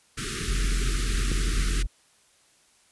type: band-stop noise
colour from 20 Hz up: pink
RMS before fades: -31 dBFS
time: 0.17-1.83 s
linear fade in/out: 10 ms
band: 440 to 1200 Hz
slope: 96 dB/octave
type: tone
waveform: triangle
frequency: 43.71 Hz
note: F1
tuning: 2 cents sharp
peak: -21 dBFS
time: 0.48-1.87 s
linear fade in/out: 10 ms
type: click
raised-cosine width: 3 ms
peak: -16 dBFS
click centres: 1.317 s
effects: white hiss -61 dBFS RMS until 2.91 s + resampled to 24000 Hz